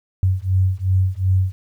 sine beating tone pair, 92.6 / 95.3 Hz, F#2 / G2, +2 / -48 cents, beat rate 2.7 Hz, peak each -18 dBFS, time 0.23-1.52 s, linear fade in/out 0 ms, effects 9-bit

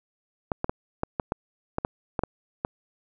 clicks, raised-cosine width 1 ms, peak -11 dBFS, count 11, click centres 0.518 / 0.644 / 0.695 / 1.034 / 1.198 / 1.321 / 1.784 / 1.849 / 2.192 / 2.236 / 2.649 s, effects none

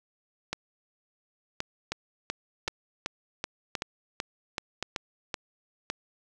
two click trains, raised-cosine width 0.2 ms, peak -13 / -13 dBFS, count 6 / 10, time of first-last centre 0.53-5.901 / 1.92-5.342 s, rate 0.931 / 2.63 Hz, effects none

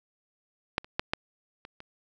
clicks, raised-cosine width 0.3 ms, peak -9 / -30 / -10 / -10 / -27 / -28 dBFS, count 6, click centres 0.781 / 0.845 / 0.995 / 1.135 / 1.651 / 1.804 s, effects none

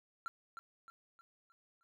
triangle tone with echo, 1362 Hz, F6, 44 cents flat, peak -36 dBFS, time 0.26-0.28 s, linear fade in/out 0 ms, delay 310 ms, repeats 5, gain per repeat -7 dB, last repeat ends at 1.83 s, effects none

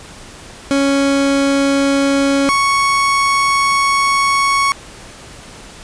30% pulse tone pair in turn, 277.2 / 1108.8 Hz, C#4 / C#6, 0 / 0 cents, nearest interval 2 octaves, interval 2400 cents, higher second, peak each -9 dBFS, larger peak neither, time 0.71-2.49 / 2.49-4.72 s, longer second, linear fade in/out 0 ms, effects pink hiss -36 dBFS RMS until 5.83 s + resampled to 22050 Hz

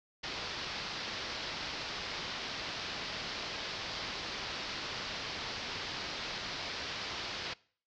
white low-pass noise, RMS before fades -40 dBFS, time 0.23-7.54 s, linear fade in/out 10 ms, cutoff 5200 Hz, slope 48 dB/octave, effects noise-tail reverb RT60 0.5 s tail -23 dB re dry

